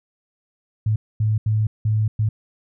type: tone bursts at uneven times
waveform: sine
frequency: 108.1 Hz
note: A2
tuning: 30 cents flat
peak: -16 dBFS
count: 5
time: 0.86-0.96 / 1.2-1.38 / 1.46-1.67 / 1.85-2.08 / 2.19-2.29 s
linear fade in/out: 5 ms
effects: none